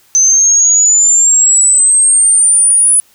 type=exponential sweep; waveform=sine; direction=up; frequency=6130 to 9956 Hz; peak=-5 dBFS; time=0.15-3 s; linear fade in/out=0 ms; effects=white hiss -49 dBFS RMS until 3.14 s